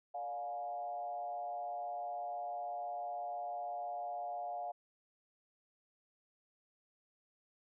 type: tone with frequency modulation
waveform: sine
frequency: 711 Hz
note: F5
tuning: 31 cents sharp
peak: -38 dBFS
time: 0.14-4.72 s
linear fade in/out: 10 ms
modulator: 128 Hz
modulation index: 0.72
effects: none